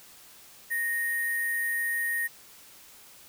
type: tone with sample-and-hold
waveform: sine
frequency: 1863 Hz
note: A#6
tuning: 2 cents flat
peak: -26 dBFS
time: 0.7-2.28 s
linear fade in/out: 20 ms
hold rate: 11025 Hz
effects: white hiss -52 dBFS RMS until 3.28 s